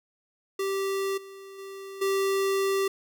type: tone with level steps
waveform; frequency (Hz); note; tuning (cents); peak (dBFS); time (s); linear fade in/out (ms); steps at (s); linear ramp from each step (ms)
square; 390.1; G4; -8; -27 / -43 / -39 / -24; 0.59-2.88; 5; 1.17 / 1.58 / 2.01; 10
effects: none